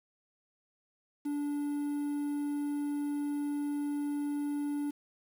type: tone with quantisation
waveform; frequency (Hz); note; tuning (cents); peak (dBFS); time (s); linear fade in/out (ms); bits
triangle; 290.2; D4; -21; -29; 1.25-4.91; 10; 9
effects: none